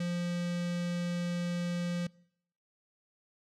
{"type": "tone with notch filter", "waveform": "square", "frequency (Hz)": 174.61, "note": "F3", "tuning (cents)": 0, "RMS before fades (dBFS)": -33, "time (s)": [0, 2.07], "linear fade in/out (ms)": 5, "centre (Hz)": 940, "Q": 1.3, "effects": ["noise-tail reverb RT60 0.7 s tail -24 dB re dry", "low-pass 7000 Hz 12 dB/octave"]}